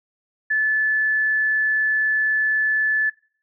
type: tone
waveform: sine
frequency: 1736 Hz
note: A6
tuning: 24 cents flat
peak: -17 dBFS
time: 0.5-3.1 s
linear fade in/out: 10 ms
effects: noise-tail reverb RT60 0.5 s tail -21 dB re dry